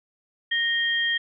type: tone pair together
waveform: sine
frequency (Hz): 1859 / 3202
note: A#6 / G7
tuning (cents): -5 / +36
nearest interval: major sixth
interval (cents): 941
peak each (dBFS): -23 / -25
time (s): 0.51-1.18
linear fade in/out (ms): 10
effects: none